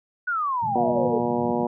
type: exponential sweep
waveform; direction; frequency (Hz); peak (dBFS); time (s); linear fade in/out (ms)
sine; down; 1500 to 425.1; -22; 0.27-1.19; 10
type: band-pass noise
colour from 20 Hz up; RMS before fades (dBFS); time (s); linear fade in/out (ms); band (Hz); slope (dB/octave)
pink; -35; 0.62-1.65; 10; 110 to 210; 48
type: harmonic tone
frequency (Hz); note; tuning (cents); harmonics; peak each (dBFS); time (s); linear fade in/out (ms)
120; B2; -49; 2 / 3 / 4 / 5 / 6 / 7 / 8; -26 / -28 / -29 / -30 / -31 / -31 / -32; 0.75-1.67; 5
effects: none